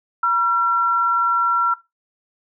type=tone pair together; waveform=sine; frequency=964 / 1359.6 Hz; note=B5 / F6; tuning=-42 / -47 cents; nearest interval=tritone; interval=595 cents; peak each=-23 / -15 dBFS; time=0.23-1.74 s; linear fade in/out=5 ms; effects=noise-tail reverb RT60 0.2 s tail -18 dB re dry